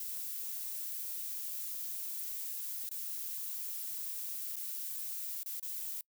violet noise with dropouts, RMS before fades -40 dBFS, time 0-6.01 s, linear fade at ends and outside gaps 2 ms, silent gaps 2.891-2.913 / 4.558-4.565 / 5.432-5.46 / 5.597-5.627 s, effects noise-tail reverb RT60 0.1 s tail -26 dB re dry

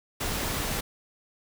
pink noise, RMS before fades -30 dBFS, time 0.2-0.81 s, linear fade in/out 10 ms, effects none

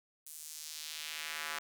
square tone with high-pass filter sweep, 77.4 Hz, D#2, 9 cents flat, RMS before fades -43 dBFS, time 0.26-1.59 s, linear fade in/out 5 ms, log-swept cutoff 9700 to 1300 Hz, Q 1.2, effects none

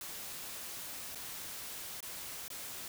white noise with dropouts, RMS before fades -44 dBFS, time 0.01-2.88 s, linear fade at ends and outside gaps 2 ms, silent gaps 1.149-1.155 / 2.006-2.027 / 2.481-2.502 s, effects none

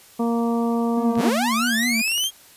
harmonic tone, 233.1 Hz, A#3, in tune, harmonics 1 / 2 / 3 / 4 / 5, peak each -20 / -26 / -30 / -32 / -34 dBFS, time 0.19-1.3 s, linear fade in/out 10 ms
triangle tone with vibrato, 233.1 Hz, A#3, in tune, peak -20 dBFS, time 0.97-2.02 s, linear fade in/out 10 ms, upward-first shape sine, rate 4.7 Hz, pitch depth 76 cents each way
clicks, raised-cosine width 0.2 ms, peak -23 dBFS, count 11, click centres 1.155 / 1.213 / 1.326 / 1.363 / 1.672 / 1.833 / 1.995 / 2.078 / 2.117 / 2.178 / 2.24 s
sawtooth linear sweep, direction up, 59.6 to 3272 Hz, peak -17 dBFS, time 1.16-2.31 s, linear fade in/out 50 ms
effects white hiss -49 dBFS RMS until 2.56 s + resampled to 32000 Hz

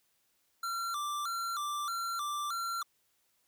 square tone with vibrato, 1268 Hz, D#6, 32 cents sharp, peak -34 dBFS, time 0.63-2.83 s, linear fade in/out 5 ms, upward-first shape square, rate 1.6 Hz, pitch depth 130 cents each way, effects white hiss -74 dBFS RMS until 3.47 s

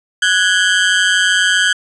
30% pulse ring-modulated tone, 1568 Hz, G6, in tune, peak -5 dBFS, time 0.22-1.73 s, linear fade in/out 5 ms, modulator 93.6 Hz, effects resampled to 22050 Hz

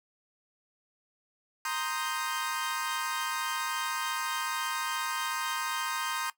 sawtooth chord, C minor seventh, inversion third, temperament equal, 932.3 / 1046.5 / 1244.5 / 1568 Hz, Bb5 / C6 / Eb6 / G6, 0 / 0 / 0 / 0 cents, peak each -33 dBFS, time 1.65-6.3 s, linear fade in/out 2 ms, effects noise-tail reverb RT60 0.1 s tail -17 dB re dry

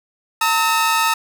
sawtooth tone pair together, 908.6 / 1285 Hz, A#5 / E6, -45 / -45 cents, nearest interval tritone, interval 600 cents, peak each -14 dBFS, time 0.41-1.14 s, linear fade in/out 5 ms, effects none

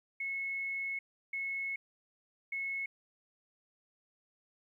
sine tone bursts at uneven times, 2188 Hz, C#7, 23 cents flat, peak -34 dBFS, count 3, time 0.2-0.99 / 1.33-1.76 / 2.52-2.86 s, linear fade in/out 5 ms, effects 12-bit

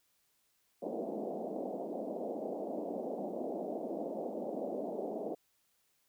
white band-pass noise, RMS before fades -39 dBFS, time 0.82-5.35 s, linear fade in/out 10 ms, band 200 to 700 Hz, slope 48 dB/octave, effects white hiss -75 dBFS RMS until 6.08 s

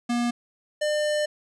square tone pair in turn, 239.3 / 599.9 Hz, A#3 / D5, +46 / +37 cents, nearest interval octave + major third, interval 1591 cents, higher second, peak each -23 dBFS, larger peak neither, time 0.09-0.31 / 0.81-1.26 s, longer second, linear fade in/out 10 ms, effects resampled to 22050 Hz + 10-bit

